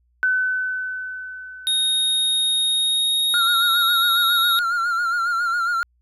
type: tone with exponential decay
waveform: sine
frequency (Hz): 1511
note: F#6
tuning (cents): +36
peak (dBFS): -15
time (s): 0.23-2.99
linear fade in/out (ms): 0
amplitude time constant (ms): 600
type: tone with pitch glide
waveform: square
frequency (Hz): 3728 to 3765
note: A#7 to A#7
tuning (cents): -1 to +16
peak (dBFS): -18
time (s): 1.67-4.59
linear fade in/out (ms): 0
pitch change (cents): +17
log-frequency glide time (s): 2.64-3.82
type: tone with vibrato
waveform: triangle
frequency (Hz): 1392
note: F6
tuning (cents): -6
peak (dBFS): -17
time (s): 3.34-5.83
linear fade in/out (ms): 0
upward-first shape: sine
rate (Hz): 7.3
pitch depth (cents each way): 59
effects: added 60 Hz sine -60 dBFS peak until 6.01 s